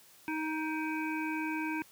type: harmonic tone with a mistuned harmonic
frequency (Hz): 313.3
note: D#4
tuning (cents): +12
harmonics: 1 / 3 / 5 / 7 / 8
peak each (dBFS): -34 / -39 / -41 / -42 / -43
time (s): 0.28-1.82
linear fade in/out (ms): 0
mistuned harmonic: 7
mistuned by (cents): +77
effects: white hiss -59 dBFS RMS until 1.91 s + high-pass 80 Hz 12 dB/octave